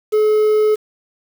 triangle tone with quantisation, 427.9 Hz, A4, 48 cents flat, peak -9 dBFS, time 0.12-0.76 s, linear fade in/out 20 ms, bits 6, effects none

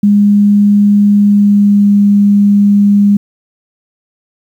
sine tone with pitch glide, 204.6 to 203 Hz, G#3 to G#3, -26 to -39 cents, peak -4 dBFS, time 0.03-3.17 s, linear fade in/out 5 ms, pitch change -13 cents, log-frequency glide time 1.14-1.93 s, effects 7-bit

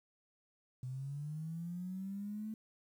sine linear sweep, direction up, 125 to 220 Hz, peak -39 dBFS, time 0.83-2.54 s, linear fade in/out 2 ms, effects 11-bit

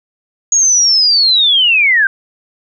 sine linear sweep, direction down, 6700 to 1532 Hz, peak -7 dBFS, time 0.52-2.07 s, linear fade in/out 2 ms, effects none

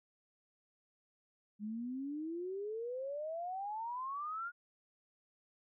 sine exponential sweep, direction up, 204.1 to 1443 Hz, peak -38 dBFS, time 1.59-4.52 s, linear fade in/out 50 ms, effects none

